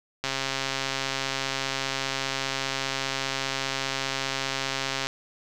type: click train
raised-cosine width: 0.2 ms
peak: -10 dBFS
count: 653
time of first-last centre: 0.24-5.07 s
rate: 135 Hz
effects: none

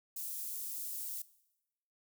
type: high-pass noise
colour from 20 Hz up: white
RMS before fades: -41 dBFS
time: 0.16-1.22 s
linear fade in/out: 5 ms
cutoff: 9300 Hz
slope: 12 dB/octave
effects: noise-tail reverb RT60 0.9 s tail -19 dB re dry

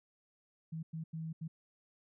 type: tone bursts at uneven times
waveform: sine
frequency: 161 Hz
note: E3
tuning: 41 cents flat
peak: -38 dBFS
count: 4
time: 0.72-0.83 / 0.93-1.04 / 1.13-1.33 / 1.41-1.48 s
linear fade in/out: 10 ms
effects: none

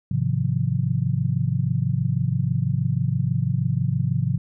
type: chord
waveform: sine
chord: F minor seventh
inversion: first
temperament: just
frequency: 104.77 / 130.96 / 157.15 / 174.61 Hz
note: Ab2 / C3 / Eb3 / F3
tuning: +16 / +2 / +18 / 0 cents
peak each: -26 / -22 / -28 / -27 dBFS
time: 0.11-4.38 s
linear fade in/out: 5 ms
effects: none

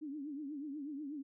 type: tone with vibrato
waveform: sine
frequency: 289.8 Hz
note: D4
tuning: 23 cents flat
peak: -40 dBFS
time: 0.01-1.23 s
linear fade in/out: 20 ms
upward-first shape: triangle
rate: 8.2 Hz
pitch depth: 150 cents each way
effects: none

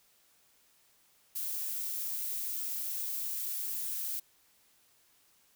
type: noise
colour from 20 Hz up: violet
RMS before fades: -36 dBFS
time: 1.35-4.2 s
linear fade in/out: 10 ms
effects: white hiss -67 dBFS RMS until 5.55 s

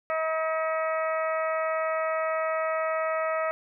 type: harmonic tone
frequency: 319.2 Hz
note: D#4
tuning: 44 cents sharp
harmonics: 2 / 3 / 4 / 5 / 6 / 7 / 8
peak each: -27 / -40 / -30 / -44 / -36 / -40 / -45 dBFS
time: 0.1-3.51 s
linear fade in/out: 0 ms
effects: none

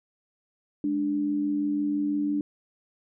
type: tone pair together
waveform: sine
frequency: 207.7 / 293.7 Hz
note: G#3 / D4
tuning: 0 / 0 cents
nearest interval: tritone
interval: 600 cents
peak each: -33 / -24 dBFS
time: 0.84-2.41 s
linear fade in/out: 2 ms
effects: none

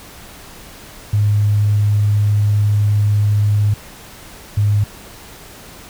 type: tone pair in turn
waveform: sine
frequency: 103.83 / 103.38 Hz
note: G#2 / G#2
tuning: 0 / -7 cents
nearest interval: unison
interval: 7 cents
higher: first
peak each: -11 dBFS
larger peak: neither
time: 1.13-3.74 / 4.57-4.84 s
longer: first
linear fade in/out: 5 ms
effects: pink hiss -38 dBFS RMS until 5.89 s

